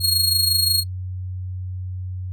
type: tone with amplitude modulation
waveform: sawtooth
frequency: 4293 Hz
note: C8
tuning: 44 cents sharp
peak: -11 dBFS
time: 0-0.84 s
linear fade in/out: 50 ms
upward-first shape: sine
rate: 25.6 Hz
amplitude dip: 60%
effects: noise-tail reverb RT60 0.1 s tail -22 dB re dry + added 92 Hz sine -26 dBFS peak until 2.32 s